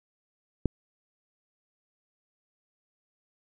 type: click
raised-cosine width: 3 ms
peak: -11 dBFS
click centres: 0.657 s
effects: none